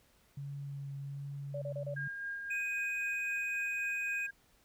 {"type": "tone with vibrato", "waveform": "sine", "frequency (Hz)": 140, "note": "C#3", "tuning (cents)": 18, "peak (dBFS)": -39, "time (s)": [0.37, 2.08], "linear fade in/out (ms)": 5, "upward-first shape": "triangle", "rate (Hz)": 1.3, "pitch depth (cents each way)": 15}
{"type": "tone bursts", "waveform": "sine", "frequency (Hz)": 575, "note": "D5", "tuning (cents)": -37, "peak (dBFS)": -37, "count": 4, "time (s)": [1.54, 1.942], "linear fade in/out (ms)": 5, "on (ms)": 78, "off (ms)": 30}
{"type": "tone with tremolo", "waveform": "sine", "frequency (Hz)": 1617, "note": "G#6", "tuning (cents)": -47, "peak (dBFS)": -36, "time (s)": [1.96, 4.31], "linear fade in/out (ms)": 10, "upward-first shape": "sine", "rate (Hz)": 3.8, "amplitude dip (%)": 35}
{"type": "tone", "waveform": "triangle", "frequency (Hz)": 2500, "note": "D#7", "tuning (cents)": 8, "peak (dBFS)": -33, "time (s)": [2.5, 4.27], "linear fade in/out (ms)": 10}
{"effects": ["pink hiss -68 dBFS RMS until 4.64 s"]}